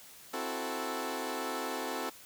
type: chord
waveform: 15% pulse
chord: F# half-diminished seventh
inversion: second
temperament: equal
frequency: 261.6 / 329.6 / 370 / 440 Hz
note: C4 / E4 / F#4 / A4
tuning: 0 / 0 / 0 / 0 cents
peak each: -33 / -35 / -35 / -32 dBFS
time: 0.33-2.1 s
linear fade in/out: 10 ms
effects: white hiss -53 dBFS RMS until 2.25 s